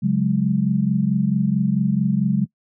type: chord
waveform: sine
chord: C# suspended fourth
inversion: none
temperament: equal with one note detuned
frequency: 138.59 / 183.19 / 207.7 Hz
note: C#3 / F#3 / G#3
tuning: 0 / -17 / 0 cents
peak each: -22 / -20 / -20 dBFS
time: 0.02-2.46 s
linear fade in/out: 20 ms
effects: noise-tail reverb RT60 0.1 s tail -22 dB re dry